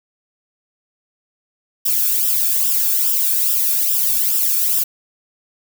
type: noise with flanger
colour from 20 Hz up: violet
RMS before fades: -17 dBFS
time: 1.85-4.84 s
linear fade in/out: 10 ms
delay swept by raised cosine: 0.46 to 1.03 ms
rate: 2.4 Hz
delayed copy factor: -0.7
effects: none